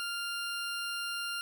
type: tone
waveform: 20% pulse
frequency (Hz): 1396.9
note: F6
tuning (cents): 0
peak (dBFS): -29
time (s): 0-1.41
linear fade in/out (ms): 0
effects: none